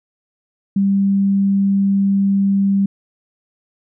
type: tone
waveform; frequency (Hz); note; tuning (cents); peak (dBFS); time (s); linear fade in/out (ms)
sine; 197.1; G3; +10; -12; 0.76-2.86; 5
effects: none